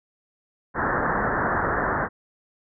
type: low-pass noise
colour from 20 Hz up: white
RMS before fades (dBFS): -24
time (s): 0.74-2.09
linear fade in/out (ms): 50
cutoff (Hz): 1800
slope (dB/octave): 96
effects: none